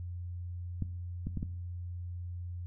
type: clicks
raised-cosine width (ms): 5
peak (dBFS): -21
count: 4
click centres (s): 0.823 / 1.27 / 1.373 / 1.429
effects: noise-tail reverb RT60 0.6 s tail -17 dB re dry + added 88 Hz sine -37 dBFS peak until 2.66 s